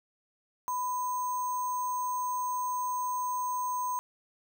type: tone with sample-and-hold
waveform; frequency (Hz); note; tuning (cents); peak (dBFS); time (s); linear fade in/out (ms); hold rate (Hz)
sine; 998; B5; +18; -29; 0.68-3.99; 0; 7350
effects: none